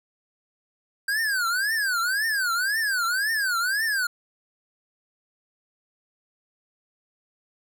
square tone with vibrato, 1568 Hz, G6, in tune, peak -23 dBFS, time 1.08-4.07 s, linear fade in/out 5 ms, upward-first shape triangle, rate 1.9 Hz, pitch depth 280 cents each way, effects none

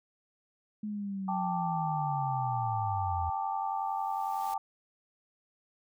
sine linear sweep, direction down, 213.2 to 81.1 Hz, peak -33 dBFS, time 0.83-3.3 s, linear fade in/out 5 ms
sine chord, G suspended second, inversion none, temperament equal with one note detuned, 789 / 880 / 1174.7 Hz, G5 / A5 / D6, +11 / 0 / 0 cents, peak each -33 / -34 / -39 dBFS, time 1.28-4.58 s, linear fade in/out 5 ms
white noise with exponential growth, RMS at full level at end -47 dBFS, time 3.48-4.54 s, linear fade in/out 2 ms, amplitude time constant 230 ms
effects none

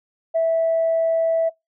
sine tone, 656 Hz, E5, 9 cents flat, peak -15 dBFS, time 0.34-1.5 s, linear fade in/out 20 ms, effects noise-tail reverb RT60 0.2 s tail -26 dB re dry + tanh soft clip ceiling -12 dBFS

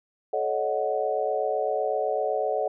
sine chord, D# half-diminished seventh, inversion second, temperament equal with one note detuned, 432.2 / 554.4 / 622.3 / 740 Hz, A4 / C#5 / D#5 / F#5, -31 / 0 / 0 / 0 cents, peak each -29 dBFS, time 0.33-2.68 s, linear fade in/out 5 ms, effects none

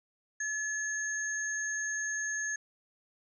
sine tone pair together, 1715 / 6475 Hz, A6 / G#8, -45 / -45 cents, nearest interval octave + major seventh, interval 2300 cents, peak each -33 / -36 dBFS, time 0.4-2.56 s, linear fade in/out 5 ms, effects none

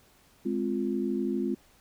sine chord, F minor, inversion first, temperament just, 209.5 / 261.9 / 349.2 Hz, Ab3 / C4 / F4, +15 / +2 / 0 cents, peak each -31 dBFS, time 0.45-1.55 s, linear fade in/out 10 ms, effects pink hiss -61 dBFS RMS until 1.8 s

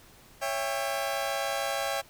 sawtooth chord, C# diminished, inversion none, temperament just, 554.4 / 665.2 / 798.3 Hz, C#5 / E5 / G5, 0 / +16 / +31 cents, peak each -29 / -30 / -29 dBFS, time 0.41-2.02 s, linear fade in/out 20 ms, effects pink hiss -55 dBFS RMS until 2.09 s

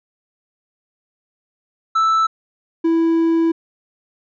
triangle tone pair in turn, 1318.5 / 329.6 Hz, E6 / E4, 0 / 0 cents, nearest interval 2 octaves, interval 2400 cents, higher first, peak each -11 dBFS, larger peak neither, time 1.95-2.27 / 2.84-3.52 s, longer second, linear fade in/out 10 ms, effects resampled to 16000 Hz

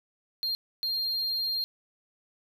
triangle tone bursts at uneven times, 4204 Hz, C8, 7 cents sharp, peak -26 dBFS, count 2, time 0.43-0.55 / 0.83-1.64 s, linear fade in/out 0 ms, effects none

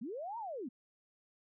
sine linear two-way sweep, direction up then down, 196 to 957 to 210.3 Hz, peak -39 dBFS, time 0.01-0.69 s, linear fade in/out 10 ms, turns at 0.38 s, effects none

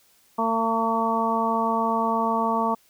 harmonic tone, 226.4 Hz, A3, 50 cents sharp, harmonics 1 / 2 / 3 / 4 / 5, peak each -27 / -30 / -28 / -25 / -26 dBFS, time 0.38-2.75 s, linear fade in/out 10 ms, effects white hiss -60 dBFS RMS until 2.89 s

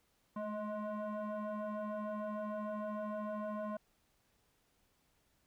sine tone with frequency modulation, 207.7 Hz, G#3, in tune, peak -36 dBFS, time 0.36-3.77 s, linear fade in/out 5 ms, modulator 422 Hz, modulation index 2, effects tanh soft clip ceiling -34 dBFS + pink hiss -75 dBFS RMS until 5.46 s

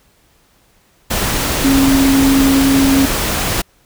sine tone in noise, 271.6 Hz, C#4, 35 cents flat, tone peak -9 dBFS, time 1.64-3.06 s, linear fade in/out 10 ms, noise pink, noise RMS -17 dBFS, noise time 1.1-3.62 s, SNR +5 dB, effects pink hiss -54 dBFS RMS until 3.85 s

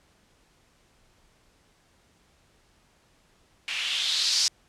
violet noise with low-pass filter sweep, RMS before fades -26 dBFS, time 3.68-4.48 s, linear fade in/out 0 ms, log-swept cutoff 2500 to 5300 Hz, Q 3.4, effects pink hiss -63 dBFS RMS until 4.68 s + low-pass 9000 Hz 12 dB/octave

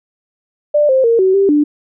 sine tone with pitch steps, 592 / 525 / 462.3 / 377.5 / 393.5 / 295.4 Hz, D5 / C5 / A#4 / F#4 / G4 / D4, +14 / +6 / -14 / +35 / +7 / +10 cents, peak -8 dBFS, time 0.74-1.64 s, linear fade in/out 10 ms, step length 150 ms, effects none

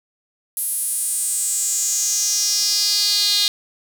sawtooth tone with high-pass filter sweep, 410 Hz, G#4, 22 cents flat, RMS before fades -20 dBFS, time 0.57-3.48 s, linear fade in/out 0 ms, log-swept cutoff 11000 to 3900 Hz, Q 5, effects none

